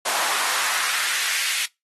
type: noise with high-pass filter sweep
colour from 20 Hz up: pink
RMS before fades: -24 dBFS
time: 0.05-1.66 s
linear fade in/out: 10 ms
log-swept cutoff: 800 to 2500 Hz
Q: 1.4
effects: noise-tail reverb RT60 0.2 s tail -24 dB re dry + AAC 32 kbps